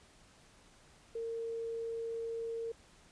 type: tone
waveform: sine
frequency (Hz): 458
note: A#4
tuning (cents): -31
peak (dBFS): -36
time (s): 1.15-2.72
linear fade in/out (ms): 5
effects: pink hiss -62 dBFS RMS until 3.11 s + resampled to 22050 Hz